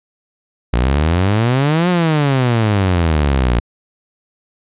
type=exponential two-way sweep; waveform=sawtooth; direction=up then down; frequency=57 to 182.3 to 57 Hz; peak=-8 dBFS; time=0.73-3.6 s; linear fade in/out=5 ms; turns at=1.89 s; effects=resampled to 8000 Hz